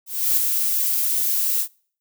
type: noise with ADSR envelope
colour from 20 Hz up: violet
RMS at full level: -17 dBFS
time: 0.06-1.68 s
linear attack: 310 ms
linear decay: 8 ms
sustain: -4 dB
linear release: 77 ms
effects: noise-tail reverb RT60 0.5 s tail -26 dB re dry